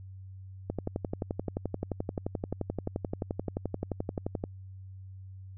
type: click train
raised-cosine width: 2 ms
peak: -18 dBFS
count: 44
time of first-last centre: 0.7-4.439 s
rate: 11.5 Hz
effects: added 95 Hz sine -43 dBFS peak until 5.57 s